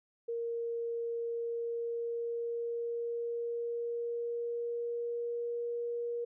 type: tone with pitch glide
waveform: sine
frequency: 466.2 to 473.8 Hz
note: A#4 to A#4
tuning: 0 to +28 cents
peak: -33 dBFS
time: 0.28-6.25 s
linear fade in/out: 10 ms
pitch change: +28 cents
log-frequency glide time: 1.19-5.64 s
effects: none